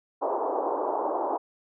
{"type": "band-pass noise", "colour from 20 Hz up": "white", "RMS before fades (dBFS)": -28, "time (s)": [0.21, 1.38], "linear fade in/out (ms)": 20, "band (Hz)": [310, 1000], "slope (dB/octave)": 48, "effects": []}